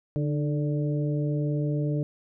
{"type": "harmonic tone with a mistuned harmonic", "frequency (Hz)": 146.4, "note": "D3", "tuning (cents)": -5, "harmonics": [1, 2, 3, 4], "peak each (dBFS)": [-25, -31, -35, -37], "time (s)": [0.16, 2.03], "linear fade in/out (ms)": 0, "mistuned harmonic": 2, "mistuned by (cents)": 52, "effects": []}